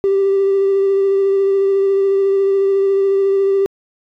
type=tone with vibrato; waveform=triangle; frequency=392 Hz; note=G4; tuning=in tune; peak=-8 dBFS; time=0.04-3.66 s; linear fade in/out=0 ms; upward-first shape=sine; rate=14 Hz; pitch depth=16 cents each way; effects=tanh soft clip ceiling -8 dBFS

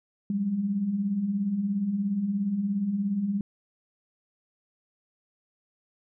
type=beating tone pair; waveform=sine; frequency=185 / 202 Hz; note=F#3 / G#3; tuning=0 / -48 cents; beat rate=17 Hz; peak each=-34 / -25 dBFS; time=0.3-3.41 s; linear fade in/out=2 ms; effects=none

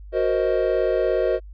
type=chord; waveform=triangle; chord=C half-diminished seventh; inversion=second; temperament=equal with one note detuned; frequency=370 / 466.2 / 523.3 / 626.6 Hz; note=Gb4 / Bb4 / C5 / Eb5; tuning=0 / 0 / 0 / +12 cents; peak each=-22 dBFS; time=0.12-1.4 s; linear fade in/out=50 ms; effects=added 50 Hz sine -37 dBFS peak until 1.53 s + resampled to 11025 Hz

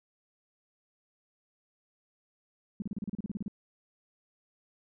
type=tone bursts; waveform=sine; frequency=203.2 Hz; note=G#3; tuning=38 cents flat; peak=-31 dBFS; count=13; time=2.8-3.481 s; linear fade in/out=2 ms; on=21 ms; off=34 ms; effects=none

